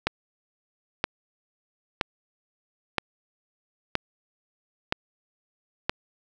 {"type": "click train", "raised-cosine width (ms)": 0.3, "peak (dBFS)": -6, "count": 7, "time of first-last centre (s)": [0.07, 5.895], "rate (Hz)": 1.03, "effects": []}